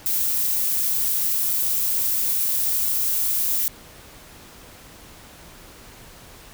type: noise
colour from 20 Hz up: violet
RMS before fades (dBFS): -22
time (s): 0.06-3.68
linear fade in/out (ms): 0
effects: pink hiss -45 dBFS RMS until 6.53 s